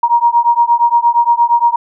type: beating tone pair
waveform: sine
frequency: 940 / 948.6 Hz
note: A#5 / A#5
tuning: +14 / +30 cents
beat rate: 8.6 Hz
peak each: -11 dBFS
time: 0.03-1.76 s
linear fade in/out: 5 ms
effects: none